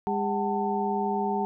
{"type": "tone cluster", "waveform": "sine", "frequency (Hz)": [203.7, 403.8, 752, 890], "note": ["G#3", "G#4", "F#5", "A5"], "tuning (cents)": [-33, -49, 28, 20], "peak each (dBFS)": -30, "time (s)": [0.07, 1.45], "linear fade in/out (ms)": 0, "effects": []}